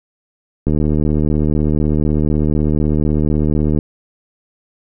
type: click train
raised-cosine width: 3 ms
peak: -4 dBFS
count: 238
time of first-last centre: 0.67-3.788 s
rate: 76 Hz
effects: none